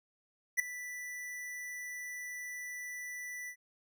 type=tone with ADSR envelope; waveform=square; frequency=1975.5 Hz; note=B6; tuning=in tune; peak=-24 dBFS; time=0.57-3.56 s; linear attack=26 ms; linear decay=6 ms; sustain=-17 dB; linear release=75 ms; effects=none